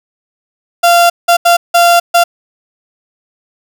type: tone bursts at uneven times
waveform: 35% pulse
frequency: 691 Hz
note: F5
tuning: 19 cents flat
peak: -3 dBFS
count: 5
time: 0.83-1.1 / 1.28-1.37 / 1.45-1.57 / 1.74-2 / 2.14-2.24 s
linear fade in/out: 10 ms
effects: none